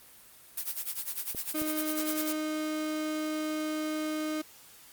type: noise with tremolo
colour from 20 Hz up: blue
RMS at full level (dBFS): -32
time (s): 0.57-2.33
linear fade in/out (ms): 5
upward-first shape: sine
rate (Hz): 10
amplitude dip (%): 85
type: clicks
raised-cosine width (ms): 2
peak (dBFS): -28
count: 2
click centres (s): 1.348 / 1.618
type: tone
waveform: 35% pulse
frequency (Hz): 308.9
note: D#4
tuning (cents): -12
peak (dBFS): -29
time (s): 1.54-4.42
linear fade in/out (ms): 10
effects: white hiss -54 dBFS RMS until 4.92 s + Opus 32 kbps